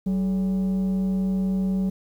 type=tone with frequency modulation; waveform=sine; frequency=190 Hz; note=F#3; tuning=46 cents sharp; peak=-18 dBFS; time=0.06-1.9 s; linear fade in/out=10 ms; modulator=236 Hz; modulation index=0.27; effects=tanh soft clip ceiling -20 dBFS + 9-bit